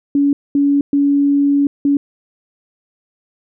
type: tone bursts at uneven times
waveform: sine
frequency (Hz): 283.3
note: C#4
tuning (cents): +38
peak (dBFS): -10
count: 4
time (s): 0.15-0.33 / 0.55-0.81 / 0.93-1.67 / 1.85-1.97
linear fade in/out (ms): 2
effects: none